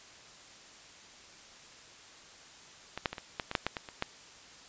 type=clicks; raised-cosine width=0.3 ms; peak=-20 / -12 / -21 / -24 / -16 / -19 / -10 / -13 / -19 / -27 / -14 dBFS; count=11; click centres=2.976 / 3.058 / 3.13 / 3.182 / 3.398 / 3.514 / 3.552 / 3.666 / 3.768 / 3.888 / 4.024 s; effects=white hiss -53 dBFS RMS until 4.68 s + resampled to 16000 Hz